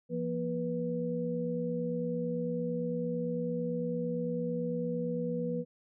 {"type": "tone cluster", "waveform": "sine", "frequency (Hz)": [170, 238.9, 489.1], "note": ["F3", "A#3", "B4"], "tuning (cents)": [-46, 43, -17], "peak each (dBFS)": [-35, -36, -34], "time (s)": [0.09, 5.65], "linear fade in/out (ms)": 50, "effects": []}